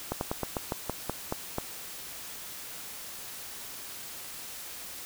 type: slowing click train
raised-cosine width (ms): 1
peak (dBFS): -15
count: 10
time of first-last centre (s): 0.12-1.584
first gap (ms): 91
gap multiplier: 1.14
effects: white hiss -42 dBFS RMS until 5.05 s